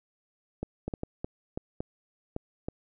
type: clicks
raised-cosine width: 2 ms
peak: -19 dBFS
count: 9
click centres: 0.63 / 0.88 / 0.938 / 1.034 / 1.245 / 1.575 / 1.805 / 2.364 / 2.685 s
effects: none